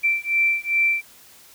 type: beating tone pair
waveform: sine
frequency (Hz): 2342 / 2344.5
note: D7 / D7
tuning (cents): -5 / -4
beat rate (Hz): 2.5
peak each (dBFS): -21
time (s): 0.03-1.02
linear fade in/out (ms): 20
effects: white hiss -49 dBFS RMS until 1.54 s